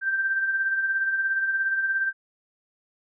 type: tone with tremolo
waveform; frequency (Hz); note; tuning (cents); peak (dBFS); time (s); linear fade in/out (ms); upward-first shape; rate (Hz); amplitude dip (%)
sine; 1568; G6; 0; -20; 0.01-2.13; 50; sine; 17; 45
effects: none